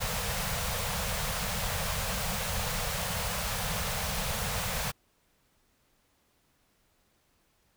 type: band-stop noise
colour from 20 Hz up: pink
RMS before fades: -32 dBFS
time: 0-4.92 s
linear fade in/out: 20 ms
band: 210 to 450 Hz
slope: 96 dB/octave
effects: pink hiss -70 dBFS RMS until 7.76 s